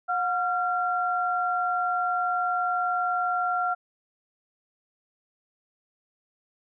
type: tone pair together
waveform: sine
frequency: 723 / 1375.1 Hz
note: F#5 / F6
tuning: -40 / -27 cents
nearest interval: major seventh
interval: 1113 cents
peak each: -26 dBFS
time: 0.08-3.75 s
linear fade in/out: 20 ms
effects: none